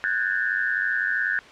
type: tone cluster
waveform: sine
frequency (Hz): 1479 / 1571 / 1667 / 1790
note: F#6 / G6 / G#6 / A6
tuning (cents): -1 / +3 / +6 / +29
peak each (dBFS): -27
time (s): 0.04-1.39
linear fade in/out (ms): 0
effects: white hiss -45 dBFS RMS until 1.51 s + low-pass 3000 Hz 12 dB/octave